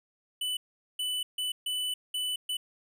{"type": "tone bursts at uneven times", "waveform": "square", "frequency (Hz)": 2988, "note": "F#7", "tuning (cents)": 16, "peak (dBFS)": -30, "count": 6, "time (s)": [[0.41, 0.57], [0.99, 1.23], [1.38, 1.52], [1.66, 1.94], [2.14, 2.36], [2.49, 2.57]], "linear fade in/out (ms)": 5, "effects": []}